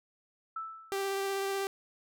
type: tone with exponential decay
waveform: sine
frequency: 1318.5 Hz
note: E6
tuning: in tune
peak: -33 dBFS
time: 0.56-1.21 s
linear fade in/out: 5 ms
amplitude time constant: 140 ms
type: tone with vibrato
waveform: sawtooth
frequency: 392 Hz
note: G4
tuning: in tune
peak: -27 dBFS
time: 0.92-1.67 s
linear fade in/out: 0 ms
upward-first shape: sine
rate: 16 Hz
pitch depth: 11 cents each way
effects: none